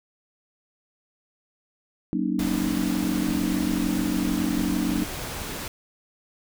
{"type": "chord", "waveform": "sine", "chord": "D# minor seventh", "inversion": "first", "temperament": "just", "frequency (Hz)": [186.68, 233.3, 280, 311.1], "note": ["F#3", "A#3", "C#4", "D#4"], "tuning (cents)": [16, 2, 18, 0], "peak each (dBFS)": -28, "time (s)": [2.13, 5.04], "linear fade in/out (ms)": 0}
{"type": "noise", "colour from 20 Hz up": "pink", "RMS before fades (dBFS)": -33, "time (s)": [2.39, 5.68], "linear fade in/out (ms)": 2}
{"effects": []}